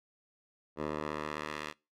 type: tone with band-pass filter sweep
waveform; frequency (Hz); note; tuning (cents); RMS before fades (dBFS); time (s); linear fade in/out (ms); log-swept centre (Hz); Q
10% pulse; 75.7; D#2; -47; -38; 0.76-1.74; 50; 610 to 2400; 0.76
effects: noise-tail reverb RT60 0.3 s tail -24 dB re dry